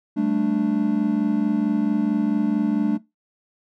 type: chord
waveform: triangle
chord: G suspended second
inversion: none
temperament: just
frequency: 196 / 220.5 / 294 Hz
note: G3 / A3 / D4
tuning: 0 / +4 / +2 cents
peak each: -24 / -20 / -20 dBFS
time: 0.16-2.98 s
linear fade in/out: 20 ms
effects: noise-tail reverb RT60 0.2 s tail -20 dB re dry